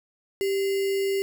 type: tone with sample-and-hold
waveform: sine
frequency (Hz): 392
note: G4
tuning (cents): 0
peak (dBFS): -22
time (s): 0.41-1.22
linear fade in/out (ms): 0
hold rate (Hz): 2450
effects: none